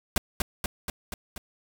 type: noise with echo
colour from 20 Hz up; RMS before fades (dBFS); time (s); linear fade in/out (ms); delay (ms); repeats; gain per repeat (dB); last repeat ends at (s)
pink; -23; 0.16-0.18; 2; 240; 5; -3; 1.38
effects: none